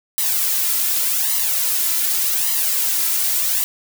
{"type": "noise with flanger", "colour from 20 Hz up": "blue", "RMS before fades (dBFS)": -19, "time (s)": [0.18, 3.64], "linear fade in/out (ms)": 0, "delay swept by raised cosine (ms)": [0.99, 2.99], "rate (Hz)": 0.86, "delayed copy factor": 0.8, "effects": []}